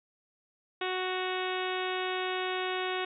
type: harmonic tone with a mistuned harmonic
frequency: 370 Hz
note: F#4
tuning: in tune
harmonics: 1 / 2 / 3 / 4 / 5 / 6 / 7 / 8 / 9 / 10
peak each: -34 / -37 / -39 / -40 / -41 / -42 / -42 / -43 / -44 / -44 dBFS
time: 0.81-3.05 s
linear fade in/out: 5 ms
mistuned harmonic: 8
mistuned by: -21 cents
effects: none